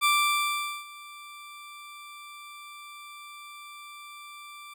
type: tone with ADSR envelope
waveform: 20% pulse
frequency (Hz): 1174.7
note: D6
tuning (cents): 0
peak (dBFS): -15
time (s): 0.01-4.74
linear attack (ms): 35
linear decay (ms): 800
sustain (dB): -23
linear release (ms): 8
effects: none